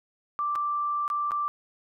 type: tone with dropouts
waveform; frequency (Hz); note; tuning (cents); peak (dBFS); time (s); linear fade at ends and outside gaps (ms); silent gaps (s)
sine; 1174.7; D6; 0; -25; 0.39-1.48; 0; 0.554-0.558 / 1.079-1.101 / 1.309-1.318
effects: none